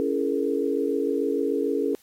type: chord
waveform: sine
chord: A# half-diminished seventh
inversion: first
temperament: just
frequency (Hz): 279.7 / 335.6 / 419.5 / 466.2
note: C#4 / E4 / G#4 / A#4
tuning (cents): +16 / +31 / +17 / 0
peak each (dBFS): -27 / -30 / -26 / -28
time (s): 0-1.95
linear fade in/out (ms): 0
effects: white hiss -58 dBFS RMS until 2.02 s + AAC 48 kbps